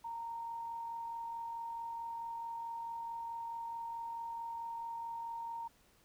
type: tone with amplitude modulation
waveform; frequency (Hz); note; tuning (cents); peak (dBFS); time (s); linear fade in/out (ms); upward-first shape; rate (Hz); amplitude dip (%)
sine; 925; A#5; -14; -38; 0.04-5.68; 10; sine; 44.6; 30
effects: pink hiss -68 dBFS RMS until 6.04 s